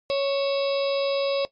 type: harmonic tone with a mistuned harmonic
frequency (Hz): 554.4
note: C#5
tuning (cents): 0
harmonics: 1 / 2 / 4 / 5 / 6 / 7 / 8 / 9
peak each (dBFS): -21 / -35 / -41 / -36 / -40 / -34 / -41 / -36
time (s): 0.1-1.45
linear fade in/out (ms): 0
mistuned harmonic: 5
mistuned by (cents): -70
effects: noise-tail reverb RT60 0.1 s tail -17 dB re dry + MP3 48 kbps